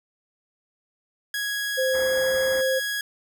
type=tone; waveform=sawtooth; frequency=1661.2 Hz; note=G#6; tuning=in tune; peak=-22 dBFS; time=1.34-3.01 s; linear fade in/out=2 ms
type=tone with pitch glide; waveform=sine; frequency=521 to 524.6 Hz; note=C5 to C5; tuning=-7 to +4 cents; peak=-21 dBFS; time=1.77-2.8 s; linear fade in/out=20 ms; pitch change=+11 cents; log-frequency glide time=2.11-2.39 s
type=low-pass noise; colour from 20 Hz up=white; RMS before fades=-38 dBFS; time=1.93-2.62 s; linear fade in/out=20 ms; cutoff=2100 Hz; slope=96 dB/octave
effects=none